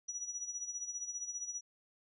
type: tone with tremolo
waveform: sine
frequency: 5850 Hz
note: F#8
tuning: 21 cents flat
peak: -36 dBFS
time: 0.08-1.61 s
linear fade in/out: 10 ms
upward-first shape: sine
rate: 15 Hz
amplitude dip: 70%
effects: none